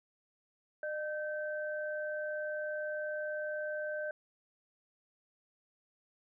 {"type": "tone pair together", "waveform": "sine", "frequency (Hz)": [606, 1548.3], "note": ["D#5", "G6"], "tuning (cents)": [-46, -22], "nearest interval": "octave + major third", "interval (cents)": 1624, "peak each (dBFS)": [-36, -40], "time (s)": [0.83, 4.11], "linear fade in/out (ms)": 2, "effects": []}